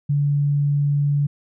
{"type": "tone", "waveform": "sine", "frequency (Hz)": 143.9, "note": "D3", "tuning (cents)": -35, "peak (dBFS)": -16, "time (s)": [0.09, 1.27], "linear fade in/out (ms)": 10, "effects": []}